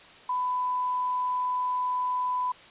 sine tone, 999 Hz, B5, 20 cents sharp, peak -25 dBFS, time 0.29-2.52 s, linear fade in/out 5 ms, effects white hiss -50 dBFS RMS until 2.7 s + resampled to 8000 Hz

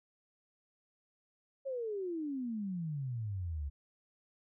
sine exponential sweep, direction down, 554 to 68.1 Hz, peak -35 dBFS, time 1.65-3.7 s, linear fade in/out 20 ms, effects none

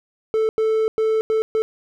triangle tone bursts at uneven times, 440 Hz, A4, in tune, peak -14 dBFS, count 5, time 0.34-0.49 / 0.58-0.88 / 0.98-1.21 / 1.3-1.42 / 1.55-1.62 s, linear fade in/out 0 ms, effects none

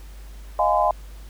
sine chord, F minor seventh, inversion third, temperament equal with one note detuned, 622.3 / 698.5 / 830.6 / 1023.2 Hz, Eb5 / F5 / Ab5 / C6, 0 / 0 / 0 / -39 cents, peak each -22 dBFS, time 0.59-0.91 s, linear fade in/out 2 ms, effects added 50 Hz sine -37 dBFS peak until 1.29 s + pink hiss -51 dBFS RMS until 1.29 s

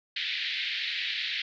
white band-pass noise, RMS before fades -32 dBFS, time 0.16-1.42 s, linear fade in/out 5 ms, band 1800 to 4100 Hz, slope 48 dB/octave, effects none

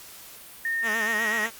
sine tone with pitch glide, 1831 to 1890.1 Hz, A#6 to A#6, -32 to +23 cents, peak -24 dBFS, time 0.65-1.46 s, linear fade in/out 2 ms, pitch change +55 cents, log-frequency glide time 1.05-1.23 s
5% pulse tone with vibrato, 220 Hz, A3, in tune, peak -17 dBFS, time 0.82-1.51 s, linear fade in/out 50 ms, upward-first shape sine, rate 8 Hz, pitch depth 79 cents each way
effects white hiss -45 dBFS RMS until 1.59 s + Opus 48 kbps

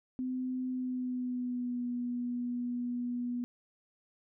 sine tone with pitch glide, 255.4 to 243.7 Hz, C4 to B3, -42 to -23 cents, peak -32 dBFS, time 0.19-3.44 s, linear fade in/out 0 ms, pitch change -81 cents, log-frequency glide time 0.69-1.86 s, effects none

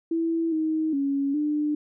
sine tone with pitch steps, 329.8 / 315.2 / 278.2 / 298.6 Hz, E4 / D#4 / C#4 / D4, +1 / +23 / +6 / +29 cents, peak -22 dBFS, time 0.11-1.75 s, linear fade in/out 5 ms, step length 410 ms, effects none

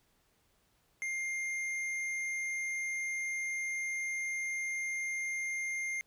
sine tone with hard clipping, 2112 Hz, C7, 16 cents sharp, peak -35 dBFS, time 1.02-6.01 s, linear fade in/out 0 ms, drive 8 dB, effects pink hiss -72 dBFS RMS until 6.06 s

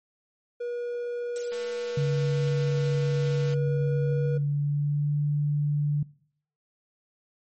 triangle tone, 481.3 Hz, B4, 45 cents flat, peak -27 dBFS, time 0.6-4.38 s, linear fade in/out 10 ms
violet noise with exponential decay, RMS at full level -31 dBFS, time 1.36-2.28 s, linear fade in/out 0 ms, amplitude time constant 200 ms
click train, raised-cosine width 0.2 ms, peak -26 dBFS, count 451, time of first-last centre 1.52-3.538 s, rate 223 Hz
sine tone with pitch glide, 142.3 to 146.72 Hz, C#3 to D3, +46 to -1 cents, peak -22 dBFS, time 1.97-6.03 s, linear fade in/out 5 ms, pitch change +53 cents, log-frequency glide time 4.03-5.15 s
effects noise-tail reverb RT60 0.6 s tail -22 dB re dry + MP3 32 kbps

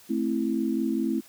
sine chord, A minor, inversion none, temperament just, 220 / 264 / 330 Hz, A3 / C4 / E4, 0 / +16 / +2 cents, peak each -28 dBFS, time 0.09-1.21 s, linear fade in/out 20 ms, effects white hiss -53 dBFS RMS until 1.28 s

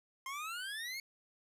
25% pulse exponential sweep, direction up, 1046.5 to 2217 Hz, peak -36 dBFS, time 0.26-1 s, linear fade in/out 2 ms, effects resampled to 32000 Hz + 11-bit

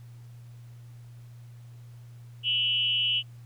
sine tone with frequency modulation, 2952 Hz, F#7, 5 cents flat, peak -23 dBFS, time 2.43-3.23 s, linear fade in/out 50 ms, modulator 262 Hz, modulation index 0.65, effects added 119 Hz sine -44 dBFS peak until 3.45 s + pink hiss -63 dBFS RMS until 3.45 s

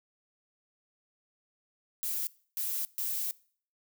violet noise bursts at uneven times, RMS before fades -33 dBFS, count 3, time 2.03-2.27 / 2.57-2.85 / 2.98-3.31 s, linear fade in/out 0 ms, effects noise-tail reverb RT60 0.5 s tail -22 dB re dry

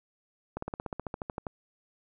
slowing click train, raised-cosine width 1 ms, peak -20 dBFS, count 14, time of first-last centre 0.57-1.468 s, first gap 54 ms, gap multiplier 1.04, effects none

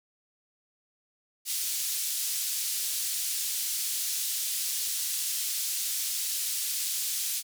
white band-pass noise, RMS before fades -31 dBFS, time 1.45-7.43 s, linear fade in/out 50 ms, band 3900 to 13000 Hz, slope 12 dB/octave, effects none

